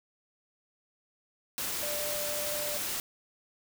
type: tone in noise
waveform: sine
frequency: 592 Hz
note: D5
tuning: 14 cents sharp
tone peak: -36 dBFS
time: 1.83-2.77 s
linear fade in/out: 0 ms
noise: white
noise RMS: -34 dBFS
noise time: 1.58-3 s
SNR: -5 dB
effects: none